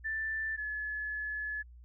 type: tone pair in turn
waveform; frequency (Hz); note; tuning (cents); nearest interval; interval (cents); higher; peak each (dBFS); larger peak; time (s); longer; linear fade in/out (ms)
sine; 1767 / 1711.7; A6 / A6; +7 / -48; minor second; 55; first; -32 / -34; first; 0.04-0.57 / 0.57-1.63; second; 20
effects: added 60 Hz sine -50 dBFS peak until 1.84 s